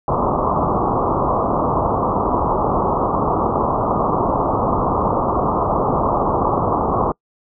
white low-pass noise, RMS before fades -18 dBFS, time 0.08-7.12 s, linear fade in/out 2 ms, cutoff 1200 Hz, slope 96 dB/octave, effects noise-tail reverb RT60 0.1 s tail -26 dB re dry

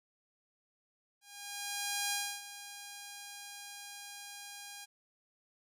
5% pulse tone with ADSR envelope, 812 Hz, G#5, 39 cents flat, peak -20 dBFS, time 1.21-4.86 s, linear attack 910 ms, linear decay 290 ms, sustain -14 dB, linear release 23 ms, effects none

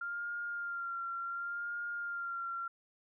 sine tone with vibrato, 1393 Hz, F6, 5 cents flat, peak -36 dBFS, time 0.01-2.68 s, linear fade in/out 5 ms, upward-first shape sine, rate 0.69 Hz, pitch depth 28 cents each way, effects none

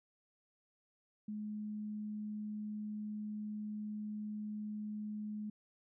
sine tone, 211.3 Hz, G#3, 30 cents sharp, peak -39 dBFS, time 1.28-5.5 s, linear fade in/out 5 ms, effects none

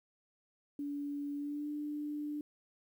sine tone with pitch glide, 287.1 to 296.2 Hz, D4 to D4, -39 to +15 cents, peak -36 dBFS, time 0.79-2.41 s, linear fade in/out 2 ms, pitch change +54 cents, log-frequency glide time 1.37-1.68 s, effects 11-bit

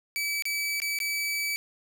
sawtooth tone with dropouts, 2297 Hz, D7, 39 cents flat, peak -24 dBFS, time 0.16-1.56 s, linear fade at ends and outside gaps 0 ms, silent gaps 0.423-0.454 / 0.801-0.819 / 0.988-1.002 s, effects none

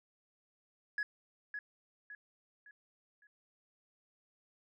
sine tone with echo, 1682 Hz, G#6, 22 cents sharp, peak -30 dBFS, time 0.98-1.03 s, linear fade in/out 2 ms, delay 560 ms, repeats 4, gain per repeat -8 dB, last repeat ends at 3.27 s, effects tanh soft clip ceiling -31 dBFS

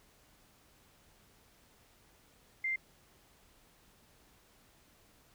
sine tone, 2093 Hz, C7, in tune, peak -31 dBFS, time 2.64-2.76 s, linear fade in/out 5 ms, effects pink hiss -65 dBFS RMS until 5.34 s

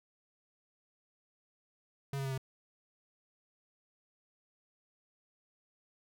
square tone with pitch steps, 138.59 / 136.37 / 134.18 / 132.03 Hz, C#3 / C#3 / C3 / C3, 0 / -28 / +44 / +16 cents, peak -35 dBFS, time 2.13-2.378 s, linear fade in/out 2 ms, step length 62 ms, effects 12-bit

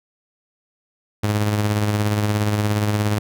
sawtooth tone with tremolo, 104.8 Hz, G#2, 16 cents sharp, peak -12 dBFS, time 1.23-3.19 s, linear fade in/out 10 ms, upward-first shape sine, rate 17 Hz, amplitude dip 40%, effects none

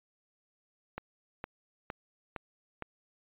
click train, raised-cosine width 0.5 ms, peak -22 dBFS, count 5, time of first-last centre 0.98-2.823 s, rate 2.17 Hz, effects resampled to 8000 Hz

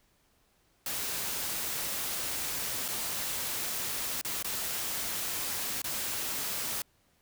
white noise with dropouts, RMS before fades -34 dBFS, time 0.86-6.82 s, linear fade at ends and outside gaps 2 ms, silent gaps 2.881-2.885 / 4.213-4.248 / 4.426-4.445 / 5.819-5.842 s, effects pink hiss -69 dBFS RMS until 7.21 s

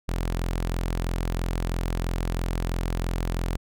sawtooth tone, 43.03 Hz, F1, 25 cents flat, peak -21 dBFS, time 0.08-3.57 s, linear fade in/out 10 ms, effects none

